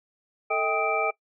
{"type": "tone cluster", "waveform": "sine", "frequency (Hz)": [443.5, 638, 793, 1258, 2342], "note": ["A4", "D#5", "G5", "D#6", "D7"], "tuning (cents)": [14, 43, 20, 19, -5], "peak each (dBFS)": -29, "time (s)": [0.5, 1.11], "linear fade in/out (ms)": 10, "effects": ["noise-tail reverb RT60 0.1 s tail -21 dB re dry"]}